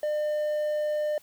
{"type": "tone", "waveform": "triangle", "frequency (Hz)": 602, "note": "D5", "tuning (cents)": 43, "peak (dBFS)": -23, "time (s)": [0.03, 1.18], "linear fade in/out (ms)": 2, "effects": ["white hiss -58 dBFS RMS until 1.22 s"]}